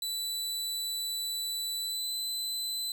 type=tone with pitch glide; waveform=sawtooth; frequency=3973 to 4024 Hz; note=B7 to B7; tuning=+10 to +32 cents; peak=-29 dBFS; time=0.02-2.92 s; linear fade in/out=2 ms; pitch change=+22 cents; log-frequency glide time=1.78-2.16 s; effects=none